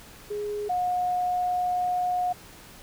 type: tone pair in turn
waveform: sine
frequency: 415.3 / 721.9 Hz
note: G#4 / F#5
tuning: 0 / -43 cents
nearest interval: minor seventh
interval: 957 cents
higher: second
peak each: -28 / -23 dBFS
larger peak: second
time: 0.3-0.69 / 0.69-2.33 s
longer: second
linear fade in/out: 10 ms
effects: pink hiss -48 dBFS RMS until 2.82 s